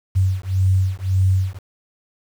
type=beating tone pair; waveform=sine; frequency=93.5 / 95.3 Hz; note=F#2 / G2; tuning=+19 / -48 cents; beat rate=1.8 Hz; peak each=-18 dBFS; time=0.15-1.59 s; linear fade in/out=20 ms; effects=7-bit